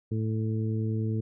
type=harmonic tone; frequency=110 Hz; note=A2; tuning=in tune; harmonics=1 / 2 / 3 / 4; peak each=-27 / -33 / -37 / -39 dBFS; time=0.11-1.21 s; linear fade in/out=10 ms; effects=none